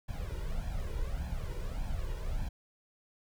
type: noise with flanger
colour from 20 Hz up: brown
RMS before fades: -35 dBFS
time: 0.08-2.49 s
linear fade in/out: 10 ms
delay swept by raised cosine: 1.2 to 2.12 ms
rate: 1.7 Hz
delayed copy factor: +0.8
effects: none